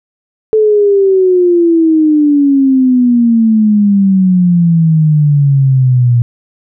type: exponential sweep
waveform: sine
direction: down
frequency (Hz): 438.7 to 118.4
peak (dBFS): -5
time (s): 0.53-6.22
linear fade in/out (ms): 0
effects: none